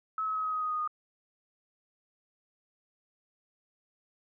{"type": "tone with pitch steps", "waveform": "sine", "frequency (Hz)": [1292, 1283.1, 1274.2, 1265.4, 1256.7, 1248, 1239.4, 1230.8], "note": ["E6", "E6", "D#6", "D#6", "D#6", "D#6", "D#6", "D#6"], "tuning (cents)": [-35, -47, 41, 29, 17, 5, -7, -19], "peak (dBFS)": -29, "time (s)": [0.18, 0.876], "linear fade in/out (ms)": 2, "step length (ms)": 87, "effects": []}